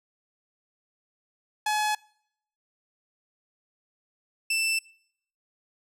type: tone pair in turn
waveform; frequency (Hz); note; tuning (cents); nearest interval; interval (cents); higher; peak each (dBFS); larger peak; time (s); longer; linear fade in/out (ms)
sawtooth; 849 / 2660; G#5 / E7; +38 / +15; octave + minor sixth; 1977; second; -20 / -20; neither; 1.66-1.95 / 4.5-4.79; neither; 5
effects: noise-tail reverb RT60 0.7 s tail -25 dB re dry + low-pass 12000 Hz 12 dB/octave